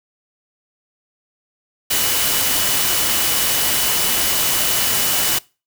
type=tone in noise; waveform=sine; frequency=2960 Hz; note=F#7; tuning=in tune; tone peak=-27 dBFS; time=1.9-5.39 s; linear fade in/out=10 ms; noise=white; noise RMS=-18 dBFS; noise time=1.9-5.39 s; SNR=-12 dB; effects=noise-tail reverb RT60 0.3 s tail -23 dB re dry